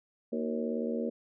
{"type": "harmonic tone with a mistuned harmonic", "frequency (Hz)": 78, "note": "D#2", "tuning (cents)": 5, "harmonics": [3, 4, 5, 6, 7, 8], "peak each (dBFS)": [-33, -41, -39, -36, -38, -46], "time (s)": [0.32, 1.1], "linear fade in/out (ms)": 10, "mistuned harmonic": 5, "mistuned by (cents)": -74, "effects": []}